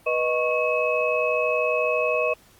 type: tone cluster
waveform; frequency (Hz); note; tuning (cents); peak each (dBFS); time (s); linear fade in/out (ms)
sine; 490 / 622 / 1102 / 2568; B4 / D#5 / C#6 / E7; -14 / -1 / -11 / -46; -25 / -24 / -29 / -26; 0.06-2.34; 10
effects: pink hiss -55 dBFS RMS until 2.59 s + Opus 32 kbps